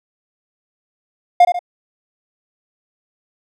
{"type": "tone with echo", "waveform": "triangle", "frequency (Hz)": 709, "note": "F5", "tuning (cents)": 26, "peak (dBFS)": -3, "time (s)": [1.4, 1.45], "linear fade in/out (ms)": 5, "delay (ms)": 71, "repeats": 2, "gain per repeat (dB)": -7, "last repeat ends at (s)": 1.592, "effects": []}